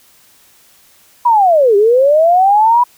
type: linear two-way sweep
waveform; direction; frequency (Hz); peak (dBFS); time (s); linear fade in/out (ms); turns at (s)
sine; down then up; 987.8 to 392 to 987.8; -6; 1.25-2.84; 10; 1.76
effects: white hiss -48 dBFS RMS until 2.97 s